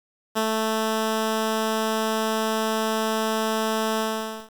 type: tone with ADSR envelope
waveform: 10% pulse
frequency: 220 Hz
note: A3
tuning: in tune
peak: -12 dBFS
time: 0.35-4.5 s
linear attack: 24 ms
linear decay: 80 ms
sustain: -2 dB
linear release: 500 ms
effects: 8-bit